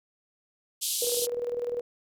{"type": "band-pass noise", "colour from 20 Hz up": "white", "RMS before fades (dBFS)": -30, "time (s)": [0.81, 1.27], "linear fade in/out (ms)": 20, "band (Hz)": [3000, 13000], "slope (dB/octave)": 48}
{"type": "tone with tremolo", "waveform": "sine", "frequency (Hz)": 482.8, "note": "B4", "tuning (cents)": -39, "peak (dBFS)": -26, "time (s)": [1.02, 1.81], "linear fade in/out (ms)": 2, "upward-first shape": "square", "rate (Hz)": 20, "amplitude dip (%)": 55}
{"effects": []}